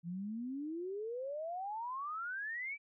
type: exponential sweep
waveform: sine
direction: up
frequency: 164.81 to 2349 Hz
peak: -38 dBFS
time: 0.03-2.78 s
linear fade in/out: 50 ms
effects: none

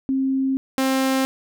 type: tone pair in turn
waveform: sine / sawtooth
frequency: 266.8 / 265 Hz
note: C4 / C4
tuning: +34 / +22 cents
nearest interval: unison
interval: 12 cents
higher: first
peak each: -18 / -14 dBFS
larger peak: second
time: 0.09-0.57 / 0.78-1.25 s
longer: first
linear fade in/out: 0 ms
effects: none

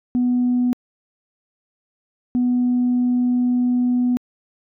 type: tone pair in turn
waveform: sine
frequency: 246.9 / 246.9 Hz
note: B3 / B3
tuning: 0 / 0 cents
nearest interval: unison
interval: 0 cents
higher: neither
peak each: -14 / -14 dBFS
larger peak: neither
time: 0.15-0.73 / 2.35-4.17 s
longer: second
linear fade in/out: 0 ms
effects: tanh soft clip ceiling -12 dBFS

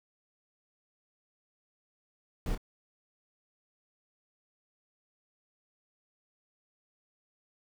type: noise with echo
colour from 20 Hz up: brown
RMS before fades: -32 dBFS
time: 2.46-2.55 s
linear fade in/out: 2 ms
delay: 27 ms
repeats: 1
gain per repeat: -8 dB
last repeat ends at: 2.577 s
effects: none

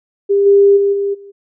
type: tone with level steps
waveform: sine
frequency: 400 Hz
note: G4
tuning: 35 cents sharp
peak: -9 / -5 / -10 / -14 / -33 dBFS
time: 0.29-1.32 s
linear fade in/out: 20 ms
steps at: 0.45 / 0.76 / 0.92 / 1.13 s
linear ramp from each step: 20 ms
effects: none

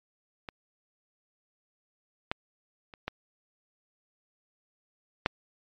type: clicks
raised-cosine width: 0.3 ms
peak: -21 / -12 / -29 / -15 / -7 dBFS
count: 5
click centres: 0.488 / 2.315 / 2.938 / 3.08 / 5.261 s
effects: low-pass 4000 Hz 12 dB/octave + MP3 64 kbps

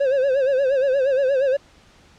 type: tone with vibrato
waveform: triangle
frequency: 537 Hz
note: C5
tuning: 45 cents sharp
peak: -14 dBFS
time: 0-1.57 s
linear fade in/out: 10 ms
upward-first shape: sine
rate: 8.5 Hz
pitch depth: 95 cents each way
effects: pink hiss -52 dBFS RMS until 2.18 s + low-pass 6000 Hz 12 dB/octave

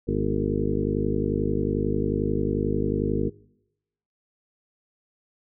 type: harmonic tone with a mistuned harmonic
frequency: 51.2 Hz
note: G#1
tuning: 24 cents flat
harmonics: 1 / 2 / 3 / 4 / 5 / 6 / 7 / 8 / 9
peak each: -31 / -31 / -31 / -31 / -31 / -31 / -31 / -31 / -31 dBFS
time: 0.07-3.3 s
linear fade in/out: 20 ms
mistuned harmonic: 5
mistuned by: -70 cents
effects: noise-tail reverb RT60 0.9 s tail -24 dB re dry

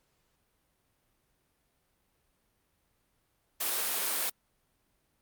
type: high-pass noise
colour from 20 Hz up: white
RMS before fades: -31 dBFS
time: 3.6-4.3 s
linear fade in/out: 10 ms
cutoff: 340 Hz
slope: 12 dB/octave
effects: pink hiss -74 dBFS RMS until 5.21 s + Opus 48 kbps

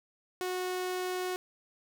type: tone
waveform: sawtooth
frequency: 366.2 Hz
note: F#4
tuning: 18 cents flat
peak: -28 dBFS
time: 0.41-1.36 s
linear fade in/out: 0 ms
effects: none

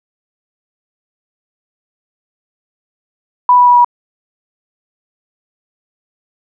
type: tone with pitch steps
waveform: sine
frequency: 987.8 / 981 / 974.2 / 967.5 Hz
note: B5 / B5 / B5 / B5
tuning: 0 / -12 / -24 / -36 cents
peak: -4 dBFS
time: 3.49-3.846 s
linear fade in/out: 2 ms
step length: 89 ms
effects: none

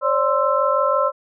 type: tone cluster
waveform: sine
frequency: 539 / 585 / 1045 / 1325 Hz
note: C#5 / D5 / C6 / E6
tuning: -49 / -7 / -2 / +9 cents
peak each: -21 dBFS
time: 0.01-1.12 s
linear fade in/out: 50 ms
effects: none

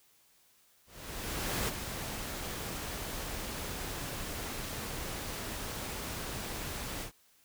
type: noise with ADSR envelope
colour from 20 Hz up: pink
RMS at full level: -32 dBFS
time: 0.86-7.12 s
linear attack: 820 ms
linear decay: 21 ms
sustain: -7 dB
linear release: 95 ms
effects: white hiss -66 dBFS RMS until 7.44 s

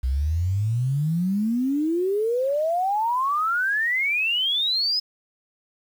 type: exponential sweep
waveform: sine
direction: up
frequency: 61.74 to 5140 Hz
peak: -20 dBFS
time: 0.03-5 s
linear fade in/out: 10 ms
effects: 8-bit

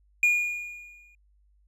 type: tone with exponential decay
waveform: triangle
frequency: 2434 Hz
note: D#7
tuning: 39 cents flat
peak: -15 dBFS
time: 0.23-1.15 s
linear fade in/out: 2 ms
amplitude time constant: 200 ms
effects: added 50 Hz sine -60 dBFS peak until 1.67 s

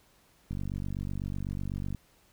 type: click train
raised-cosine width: 5 ms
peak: -23 dBFS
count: 70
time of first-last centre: 0.51-1.948 s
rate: 48 Hz
effects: pink hiss -64 dBFS RMS until 2.32 s

